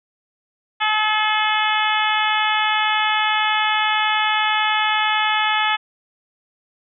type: harmonic tone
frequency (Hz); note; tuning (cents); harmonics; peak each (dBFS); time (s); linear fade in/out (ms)
429.1; A4; -43; 2 / 3 / 4 / 5 / 6 / 7 / 8; -21 / -23 / -24 / -25 / -26 / -26 / -27; 0.8-5.77; 20
effects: none